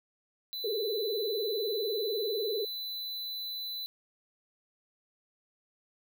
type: tone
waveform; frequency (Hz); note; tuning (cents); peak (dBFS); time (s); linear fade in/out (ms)
square; 3998; B7; +20; -36; 0.53-3.86; 0
type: tone with vibrato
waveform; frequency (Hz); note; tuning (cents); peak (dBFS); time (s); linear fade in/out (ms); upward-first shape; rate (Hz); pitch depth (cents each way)
sine; 430; A4; -40; -30; 0.64-2.65; 5; triangle; 20; 200
effects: none